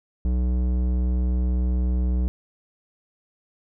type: tone with low-pass filter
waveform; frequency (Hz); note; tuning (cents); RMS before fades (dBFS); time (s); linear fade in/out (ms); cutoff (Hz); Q
square; 61.8; B1; +2; -22; 0.25-2.28; 0; 330; 0.56
effects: none